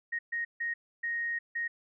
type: tone bursts at uneven times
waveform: sine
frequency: 1868 Hz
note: A#6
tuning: 3 cents sharp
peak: -30 dBFS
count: 5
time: 0.12-0.19 / 0.32-0.45 / 0.6-0.74 / 1.03-1.39 / 1.55-1.68 s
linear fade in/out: 10 ms
effects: none